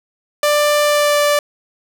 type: tone with pitch glide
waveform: sawtooth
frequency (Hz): 591 to 585.6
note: D5 to D5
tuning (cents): +11 to -5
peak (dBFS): -8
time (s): 0.43-1.39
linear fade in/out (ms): 2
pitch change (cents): -16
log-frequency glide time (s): 0.83-1.2
effects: none